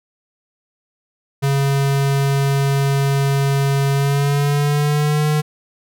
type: tone with pitch glide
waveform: square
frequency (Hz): 138.6 to 151.14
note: C#3 to D#3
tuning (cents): 0 to -50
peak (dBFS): -15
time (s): 1.42-5.42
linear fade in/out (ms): 20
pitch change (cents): +150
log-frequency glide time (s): 3.92-5.27
effects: none